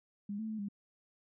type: tone with pitch steps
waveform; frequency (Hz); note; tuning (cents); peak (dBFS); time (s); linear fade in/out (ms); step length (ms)
sine; 203.5 / 220.1 / 217.5 / 201.9; G#3 / A3 / A3 / G#3; -35 / +1 / -20 / -49; -36; 0.29-0.686; 5; 99
effects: none